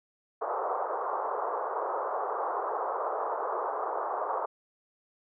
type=band-pass noise; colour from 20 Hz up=white; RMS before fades=-32 dBFS; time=0.41-4.46 s; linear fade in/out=10 ms; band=410 to 1200 Hz; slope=48 dB/octave; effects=none

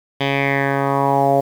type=tone with low-pass filter sweep; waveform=10% pulse; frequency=138.59 Hz; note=C#3; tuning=in tune; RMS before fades=-17 dBFS; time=0.2-1.41 s; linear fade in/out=10 ms; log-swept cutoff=3100 to 630 Hz; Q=4.2; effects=7-bit

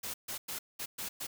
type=noise bursts at uneven times; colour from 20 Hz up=white; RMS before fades=-39 dBFS; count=6; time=0.03-0.14 / 0.28-0.38 / 0.48-0.59 / 0.79-0.86 / 0.98-1.09 / 1.2-1.27 s; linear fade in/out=10 ms; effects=none

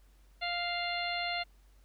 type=harmonic tone; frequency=698.5 Hz; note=F5; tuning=in tune; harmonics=1 / 2 / 3 / 4 / 5 / 6; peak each=-36 / -42 / -37 / -40 / -43 / -40 dBFS; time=0.41-1.44 s; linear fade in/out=20 ms; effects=added 48 Hz sine -58 dBFS peak until 1.84 s + pink hiss -70 dBFS RMS until 1.84 s

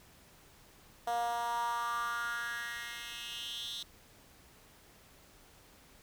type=tone with high-pass filter sweep; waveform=10% pulse; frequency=236 Hz; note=A#3; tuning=22 cents sharp; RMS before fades=-37 dBFS; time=1.07-3.83 s; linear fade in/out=5 ms; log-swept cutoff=660 to 3800 Hz; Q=5; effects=pink hiss -60 dBFS RMS until 6.02 s

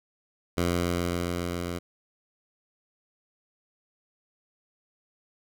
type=tone with level ramp; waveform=10% pulse; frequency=87.31 Hz; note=F2; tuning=in tune; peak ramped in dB=-15 to -23 dBFS; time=0.57-1.79 s; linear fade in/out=10 ms; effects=none

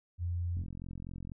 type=tone; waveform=sine; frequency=87 Hz; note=F2; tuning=6 cents flat; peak=-31 dBFS; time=0.18-0.66 s; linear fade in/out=50 ms
type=click train; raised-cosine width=5 ms; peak=-31 dBFS; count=34; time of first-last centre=0.57-1.318 s; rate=44.1 Hz
effects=none

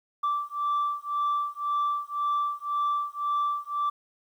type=beating tone pair; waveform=sine; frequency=1167 / 1168.9 Hz; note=D6 / D6; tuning=-11 / -9 cents; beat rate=1.9 Hz; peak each=-27 dBFS; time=0.23-3.9 s; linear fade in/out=10 ms; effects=tanh soft clip ceiling -21 dBFS + 10-bit

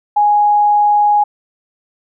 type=tone; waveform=sine; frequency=830 Hz; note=G#5; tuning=1 cent flat; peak=-8 dBFS; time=0.16-1.24 s; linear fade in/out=10 ms; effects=none

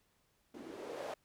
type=noise with low-pass filter sweep; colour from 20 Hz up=violet; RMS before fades=-45 dBFS; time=0.54-1.14 s; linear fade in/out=5 ms; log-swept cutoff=290 to 610 Hz; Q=4; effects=pink hiss -75 dBFS RMS until 1.24 s

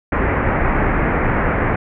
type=low-pass noise; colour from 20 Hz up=pink; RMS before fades=-17 dBFS; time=0.12-1.76 s; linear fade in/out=5 ms; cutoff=2200 Hz; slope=48 dB/octave; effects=none

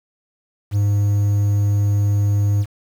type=tone with quantisation; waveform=triangle; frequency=102.1 Hz; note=G#2; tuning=29 cents flat; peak=-12 dBFS; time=0.71-2.66 s; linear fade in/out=50 ms; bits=7; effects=none

